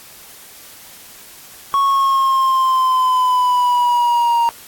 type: exponential sweep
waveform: triangle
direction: down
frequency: 1108.7 to 932.3 Hz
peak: -10 dBFS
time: 1.74-4.49 s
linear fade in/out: 0 ms
effects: white hiss -40 dBFS RMS until 4.67 s + AAC 64 kbps